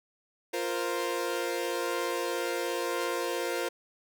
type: chord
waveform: sawtooth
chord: F suspended fourth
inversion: none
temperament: equal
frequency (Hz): 349.2 / 466.2 / 523.3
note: F4 / Bb4 / C5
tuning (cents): 0 / 0 / 0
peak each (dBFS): -30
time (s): 0.53-3.69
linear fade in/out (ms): 10
effects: none